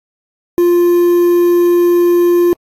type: tone with quantisation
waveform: triangle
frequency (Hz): 349.2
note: F4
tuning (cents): 0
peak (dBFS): -5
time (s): 0.58-2.53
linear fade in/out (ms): 0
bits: 5
effects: AAC 64 kbps